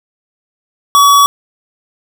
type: tone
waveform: square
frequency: 1134 Hz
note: C#6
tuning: 39 cents sharp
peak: -5 dBFS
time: 0.95-1.26 s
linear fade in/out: 0 ms
effects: none